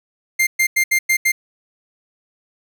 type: tone bursts at uneven times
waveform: 45% pulse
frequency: 2100 Hz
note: C7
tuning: 6 cents sharp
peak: -13 dBFS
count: 6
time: 0.39-0.47 / 0.59-0.67 / 0.76-0.84 / 0.91-0.99 / 1.09-1.17 / 1.25-1.32 s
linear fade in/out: 10 ms
effects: none